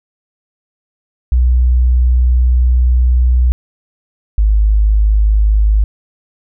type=tone pair in turn; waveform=sine; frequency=61.74 / 52.4 Hz; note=B1 / G#1; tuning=0 / +16 cents; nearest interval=minor third; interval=284 cents; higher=first; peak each=-7 dBFS; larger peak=neither; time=1.32-3.52 / 4.38-5.84 s; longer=first; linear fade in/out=0 ms; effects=none